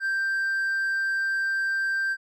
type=tone with hard clipping; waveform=sine; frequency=1574 Hz; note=G6; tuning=7 cents sharp; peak=-24 dBFS; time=0-2.17 s; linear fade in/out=50 ms; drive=2 dB; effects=none